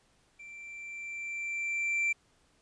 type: tone with level ramp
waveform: triangle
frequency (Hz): 2349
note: D7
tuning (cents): 0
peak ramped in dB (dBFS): -44 to -24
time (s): 0.39-2.13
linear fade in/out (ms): 10
effects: pink hiss -68 dBFS RMS until 2.61 s + resampled to 22050 Hz